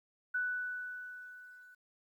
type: tone with level ramp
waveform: sine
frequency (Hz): 1487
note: F#6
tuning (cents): +8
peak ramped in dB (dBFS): -30 to -55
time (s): 0.34-1.75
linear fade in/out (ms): 10
effects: 12-bit